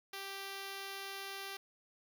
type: tone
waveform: 5% pulse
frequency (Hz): 392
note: G4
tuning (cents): 0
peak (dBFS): -31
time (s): 0.13-1.57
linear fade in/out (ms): 5
effects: none